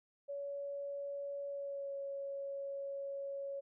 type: tone with pitch glide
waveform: sine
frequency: 564 to 555.3 Hz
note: C#5 to C#5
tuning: +30 to +3 cents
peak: -39 dBFS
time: 0.28-3.61 s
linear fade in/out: 20 ms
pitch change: -27 cents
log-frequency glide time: 1.49-1.94 s
effects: none